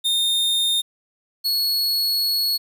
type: tone pair in turn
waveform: 45% pulse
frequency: 3656 / 4357 Hz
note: A#7 / C#8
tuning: -34 / -31 cents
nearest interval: minor third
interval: 303 cents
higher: second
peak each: -18 dBFS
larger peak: neither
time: 0.04-0.82 / 1.44-2.58 s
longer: second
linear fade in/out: 20 ms
effects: 9-bit